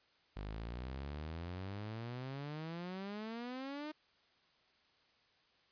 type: exponential sweep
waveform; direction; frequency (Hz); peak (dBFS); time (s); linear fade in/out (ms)
sawtooth; up; 49 to 310; -38; 0.36-3.92; 10
effects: white hiss -71 dBFS RMS until 5.71 s + resampled to 11025 Hz